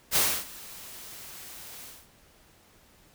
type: noise with ADSR envelope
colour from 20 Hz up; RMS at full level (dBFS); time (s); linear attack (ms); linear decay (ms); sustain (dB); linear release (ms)
white; -22; 0.11-2.08; 53; 280; -22; 240
effects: pink hiss -59 dBFS RMS until 3.14 s